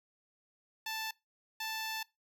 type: tone bursts at uneven times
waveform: 10% pulse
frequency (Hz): 881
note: A5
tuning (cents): +2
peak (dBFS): -28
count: 2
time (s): 0.86-1.11 / 1.6-2.03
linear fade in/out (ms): 5
effects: noise-tail reverb RT60 0.2 s tail -21 dB re dry